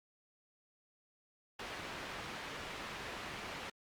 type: low-pass noise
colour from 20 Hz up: white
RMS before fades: -45 dBFS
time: 1.59-3.7 s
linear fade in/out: 5 ms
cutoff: 2400 Hz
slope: 12 dB/octave
effects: Opus 48 kbps